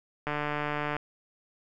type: click train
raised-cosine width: 0.5 ms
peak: -16 dBFS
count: 104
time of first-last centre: 0.27-0.966 s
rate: 148 Hz
effects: none